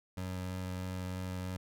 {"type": "tone with vibrato", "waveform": "25% pulse", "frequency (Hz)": 92.1, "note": "F#2", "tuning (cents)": -7, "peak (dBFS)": -33, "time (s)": [0.17, 1.57], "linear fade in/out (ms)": 5, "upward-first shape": "sine", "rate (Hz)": 3.1, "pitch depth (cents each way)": 10, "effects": []}